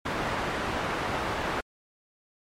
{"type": "low-pass noise", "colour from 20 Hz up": "white", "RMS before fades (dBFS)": -30, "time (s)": [0.05, 1.61], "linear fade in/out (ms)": 10, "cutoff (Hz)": 1400, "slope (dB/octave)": 12, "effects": ["MP3 64 kbps"]}